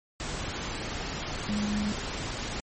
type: tone in noise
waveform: sine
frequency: 208.3 Hz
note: G#3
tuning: 5 cents sharp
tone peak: -27 dBFS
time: 1.49-1.92 s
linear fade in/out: 0 ms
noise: pink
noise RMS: -34 dBFS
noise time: 0.2-2.6 s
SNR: +4 dB
effects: MP3 32 kbps